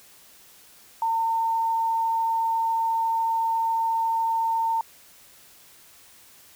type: tone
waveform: sine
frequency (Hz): 907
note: A#5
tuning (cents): -48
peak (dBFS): -21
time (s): 1.02-4.81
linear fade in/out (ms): 2
effects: white hiss -52 dBFS RMS until 6.55 s